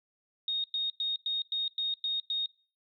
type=tone bursts; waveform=sine; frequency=3717 Hz; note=A#7; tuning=6 cents flat; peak=-28 dBFS; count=8; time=0.48-2.46 s; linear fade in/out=2 ms; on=160 ms; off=100 ms; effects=noise-tail reverb RT60 0.4 s tail -24 dB re dry